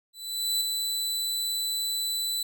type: tone with ADSR envelope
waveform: sawtooth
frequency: 3989 Hz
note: B7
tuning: 17 cents sharp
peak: -20 dBFS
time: 0.13-2.43 s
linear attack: 480 ms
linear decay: 6 ms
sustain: -4 dB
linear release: 5 ms
effects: none